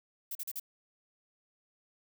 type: noise bursts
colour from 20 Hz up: violet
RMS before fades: -38 dBFS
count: 4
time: 0.31-0.598 s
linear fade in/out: 5 ms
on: 42 ms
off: 40 ms
effects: none